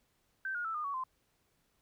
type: tone with pitch steps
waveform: sine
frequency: 1553 / 1432.4 / 1321.1 / 1218.5 / 1123.8 / 1036.5 Hz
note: G6 / F6 / E6 / D#6 / C#6 / C6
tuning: -17 / +43 / +3 / -37 / +23 / -17 cents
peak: -34 dBFS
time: 0.45-1.038 s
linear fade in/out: 2 ms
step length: 98 ms
effects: pink hiss -75 dBFS RMS until 1.81 s